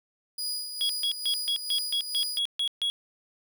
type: tone with tremolo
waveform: sawtooth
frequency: 4915 Hz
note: D#8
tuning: 22 cents flat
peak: -26 dBFS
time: 0.38-2.39 s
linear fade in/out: 5 ms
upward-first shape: sine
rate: 2.3 Hz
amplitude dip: 55%
type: tone bursts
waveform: triangle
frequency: 3333 Hz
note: G#7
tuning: 5 cents sharp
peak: -23 dBFS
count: 10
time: 0.81-2.9 s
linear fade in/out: 0 ms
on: 83 ms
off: 140 ms
effects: none